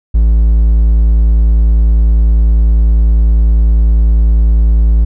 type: tone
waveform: triangle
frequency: 55 Hz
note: A1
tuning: in tune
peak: -3 dBFS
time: 0.14-5.05 s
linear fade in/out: 10 ms
effects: none